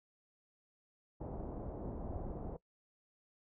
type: low-pass noise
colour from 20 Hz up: pink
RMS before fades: -43 dBFS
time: 1.2-2.57 s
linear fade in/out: 10 ms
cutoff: 770 Hz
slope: 24 dB/octave
effects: noise-tail reverb RT60 0.1 s tail -21 dB re dry